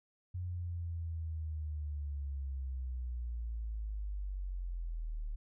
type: linear sweep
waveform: sine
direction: down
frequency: 90.5 to 36.71 Hz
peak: -36 dBFS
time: 0.34-5.36 s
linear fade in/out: 10 ms
effects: none